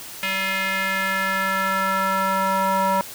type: tone with band-pass filter sweep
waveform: square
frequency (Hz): 191.8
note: G3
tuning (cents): -37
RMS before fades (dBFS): -22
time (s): 0.23-3.01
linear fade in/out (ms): 0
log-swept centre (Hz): 2400 to 940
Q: 2.5
effects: white hiss -37 dBFS RMS until 3.14 s